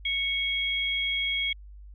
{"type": "tone pair together", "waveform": "sine", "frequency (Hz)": [2217, 3289], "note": ["C#7", "G#7"], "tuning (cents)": [0, -18], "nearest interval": "perfect fifth", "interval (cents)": 682, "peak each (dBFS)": -28, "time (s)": [0.05, 1.53], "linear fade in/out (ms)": 5, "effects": ["added 50 Hz sine -43 dBFS peak until 1.94 s"]}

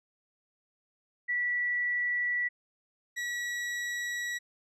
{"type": "tone pair in turn", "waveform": ["sine", "40% pulse"], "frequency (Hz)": [1952, 1929.6], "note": ["B6", "B6"], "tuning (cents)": [-21, -41], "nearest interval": "unison", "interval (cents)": 20, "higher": "first", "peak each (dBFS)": [-27, -31], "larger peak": "first", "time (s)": [[1.28, 2.49], [3.16, 4.39]], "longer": "second", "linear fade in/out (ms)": 20, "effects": ["low-pass 10000 Hz 12 dB/octave"]}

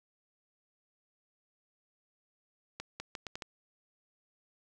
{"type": "accelerating click train", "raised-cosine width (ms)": 0.2, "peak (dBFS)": -22, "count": 6, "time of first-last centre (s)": [2.8, 3.422], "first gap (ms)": 200, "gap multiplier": 0.76, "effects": []}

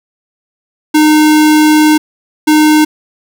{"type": "tone bursts at uneven times", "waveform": "square", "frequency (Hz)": 306.1, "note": "D#4", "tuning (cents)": -28, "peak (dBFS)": -5, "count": 2, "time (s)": [[0.94, 1.98], [2.47, 2.85]], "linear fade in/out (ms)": 10, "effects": []}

